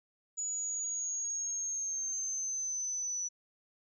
sine linear sweep, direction down, 6900 to 5920 Hz, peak -33 dBFS, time 0.37-3.29 s, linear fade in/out 20 ms, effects none

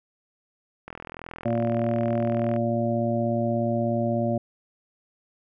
click train, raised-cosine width 0.5 ms, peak -22 dBFS, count 71, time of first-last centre 0.88-2.563 s, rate 41.6 Hz
harmonic tone, 116.54 Hz, A#2, in tune, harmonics 1 / 2 / 3 / 5 / 6, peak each -28 / -26 / -32 / -27 / -32 dBFS, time 1.45-4.38 s, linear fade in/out 5 ms
effects none

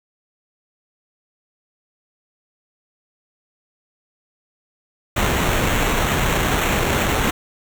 pink noise with sample-and-hold, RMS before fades -19 dBFS, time 5.16-7.31 s, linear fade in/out 10 ms, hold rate 4900 Hz, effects none

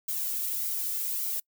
violet noise with flanger, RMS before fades -31 dBFS, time 0.08-1.4 s, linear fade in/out 5 ms, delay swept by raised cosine 1.1 to 2.1 ms, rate 1.7 Hz, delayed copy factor -0.55, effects noise-tail reverb RT60 0.1 s tail -26 dB re dry

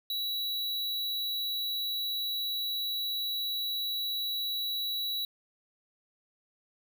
square tone, 3919 Hz, B7, 14 cents flat, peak -31 dBFS, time 0.1-5.25 s, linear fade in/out 2 ms, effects none

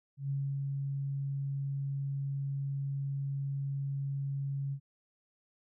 sine tone with ADSR envelope, 138.59 Hz, C#3, in tune, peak -30 dBFS, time 0.17-4.8 s, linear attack 130 ms, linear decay 270 ms, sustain -2 dB, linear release 75 ms, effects none

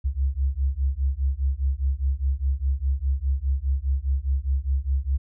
sine beating tone pair, 65.41 / 70.31 Hz, C2 / C#2, 0 / +25 cents, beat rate 4.9 Hz, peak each -24 / -24 dBFS, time 0.04-5.18 s, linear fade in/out 20 ms, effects none

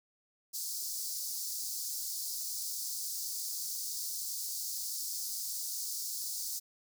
pink high-pass noise, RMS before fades -38 dBFS, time 0.53-6.6 s, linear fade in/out 20 ms, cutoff 4600 Hz, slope 48 dB/octave, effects none

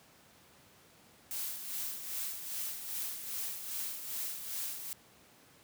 blue noise with tremolo, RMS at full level -37 dBFS, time 1.31-4.93 s, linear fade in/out 0 ms, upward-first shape sine, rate 2.5 Hz, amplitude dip 55%, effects pink hiss -61 dBFS RMS until 5.63 s + high-pass 100 Hz 12 dB/octave

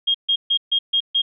sine tone bursts, 3243 Hz, G#7, 42 cents flat, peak -15 dBFS, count 6, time 0.07-1.22 s, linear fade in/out 10 ms, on 75 ms, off 140 ms, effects none

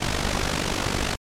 pink noise with amplitude modulation, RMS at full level -21 dBFS, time 0-1.16 s, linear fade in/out 20 ms, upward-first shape sine, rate 48.8 Hz, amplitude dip 75%, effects low-pass 7000 Hz 12 dB/octave + MP3 96 kbps

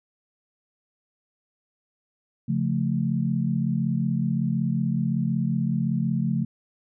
sine chord, Db augmented, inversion none, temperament equal, 138.59 / 174.61 / 220 Hz, Db3 / F3 / A3, 0 / 0 / 0 cents, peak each -26 dBFS, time 2.48-6.45 s, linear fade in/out 10 ms, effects none

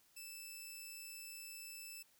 10% pulse tone, 2637 Hz, E7, in tune, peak -40 dBFS, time 0.16-2.03 s, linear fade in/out 10 ms, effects white hiss -71 dBFS RMS until 2.19 s

